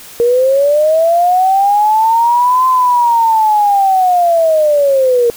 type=linear two-way sweep; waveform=sine; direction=up then down; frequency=466.2 to 1034 to 466.2 Hz; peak=-7 dBFS; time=0.2-5.3 s; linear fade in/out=0 ms; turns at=2.67 s; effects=white hiss -34 dBFS RMS until 5.36 s